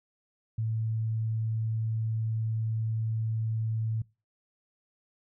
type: tone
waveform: sine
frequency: 111.3 Hz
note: A2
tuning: 20 cents sharp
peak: -27 dBFS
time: 0.58-4.02 s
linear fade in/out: 5 ms
effects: noise-tail reverb RT60 0.3 s tail -24 dB re dry